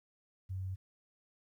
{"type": "tone", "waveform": "sine", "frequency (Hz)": 94.2, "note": "F#2", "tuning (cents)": 32, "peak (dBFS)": -36, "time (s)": [0.49, 0.76], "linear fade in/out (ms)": 20, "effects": ["12-bit"]}